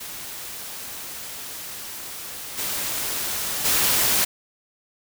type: noise with level steps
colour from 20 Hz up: white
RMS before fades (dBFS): -35 / -27 / -20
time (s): 0-4.25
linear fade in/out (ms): 10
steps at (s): 2.57 / 3.64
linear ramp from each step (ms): 20
effects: none